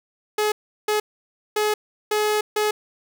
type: tone bursts at uneven times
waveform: sawtooth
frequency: 423.6 Hz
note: G#4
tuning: 34 cents sharp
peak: -15 dBFS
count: 5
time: 0.38-0.52 / 0.88-1 / 1.56-1.74 / 2.11-2.41 / 2.56-2.71 s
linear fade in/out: 5 ms
effects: none